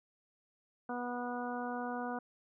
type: harmonic tone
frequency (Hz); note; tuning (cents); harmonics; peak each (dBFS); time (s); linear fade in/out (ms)
244.5; B3; -17; 1 / 2 / 3 / 4 / 5 / 6; -40 / -43 / -41 / -45 / -47 / -46; 0.89-2.19; 5
effects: none